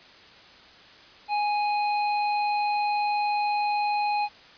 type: tone with tanh clipping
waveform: sine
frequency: 830.6 Hz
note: G#5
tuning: in tune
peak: -25 dBFS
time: 1.28-4.29 s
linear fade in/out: 50 ms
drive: 18 dB
effects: white hiss -50 dBFS RMS until 4.57 s + resampled to 11025 Hz